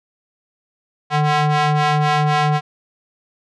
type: ring-modulated tone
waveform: sawtooth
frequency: 298.7 Hz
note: D4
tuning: 29 cents sharp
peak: -7 dBFS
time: 1.1-2.61 s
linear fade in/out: 50 ms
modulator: 450 Hz
effects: low-pass 4000 Hz 12 dB/octave